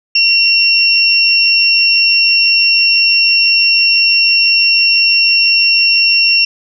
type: tone pair together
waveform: sine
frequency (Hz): 2742 / 5448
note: F7 / F8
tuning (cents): -32 / -44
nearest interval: octave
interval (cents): 1188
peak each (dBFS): -10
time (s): 0.15-6.45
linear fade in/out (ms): 5
effects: none